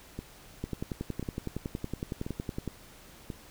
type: two click trains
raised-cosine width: 3 ms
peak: -20 / -23 dBFS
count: 23 / 4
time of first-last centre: 0.64-2.677 / 0.19-3.302 s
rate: 10.8 / 0.964 Hz
effects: pink hiss -53 dBFS RMS until 3.5 s